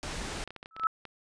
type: low-pass noise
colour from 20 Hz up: pink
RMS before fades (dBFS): -37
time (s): 0.03-0.44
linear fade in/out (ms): 0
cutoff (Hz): 9200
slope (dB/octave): 12
type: clicks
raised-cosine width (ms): 0.3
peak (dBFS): -27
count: 10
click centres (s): 0.435 / 0.476 / 0.506 / 0.563 / 0.629 / 0.659 / 0.765 / 0.797 / 0.836 / 1.053
type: tone with exponential growth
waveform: sine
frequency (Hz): 1309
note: E6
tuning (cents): -13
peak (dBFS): -19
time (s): 0.71-0.87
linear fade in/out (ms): 1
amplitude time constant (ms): 33
effects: resampled to 22050 Hz